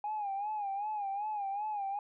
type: tone with vibrato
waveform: sine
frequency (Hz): 820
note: G#5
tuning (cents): -22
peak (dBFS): -32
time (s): 0.04-1.99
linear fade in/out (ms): 2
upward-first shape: sine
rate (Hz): 2.6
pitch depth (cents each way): 87
effects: tanh soft clip ceiling -29 dBFS